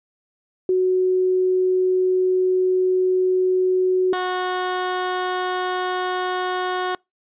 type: tone pair in turn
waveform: sine / 15% pulse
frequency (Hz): 370 / 366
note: F#4 / F#4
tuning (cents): 0 / -19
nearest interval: unison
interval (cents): 19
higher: first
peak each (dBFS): -15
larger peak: neither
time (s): 0.69-4.13 / 4.13-6.95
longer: first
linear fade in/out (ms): 2
effects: noise-tail reverb RT60 0.2 s tail -26 dB re dry + resampled to 8000 Hz